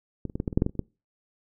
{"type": "clicks", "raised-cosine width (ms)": 3, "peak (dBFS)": [-18, -26, -17, -14, -14, -21, -7, -8, -13, -29, -30, -13], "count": 12, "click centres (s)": [0.253, 0.298, 0.355, 0.401, 0.478, 0.528, 0.575, 0.621, 0.664, 0.695, 0.753, 0.793], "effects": ["noise-tail reverb RT60 0.3 s tail -25 dB re dry"]}